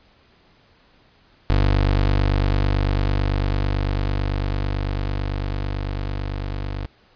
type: tone with level ramp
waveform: 25% pulse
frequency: 49 Hz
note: G1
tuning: in tune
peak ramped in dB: -11 to -22 dBFS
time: 1.5-6.86 s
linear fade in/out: 0 ms
effects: pink hiss -56 dBFS RMS until 7.15 s + resampled to 11025 Hz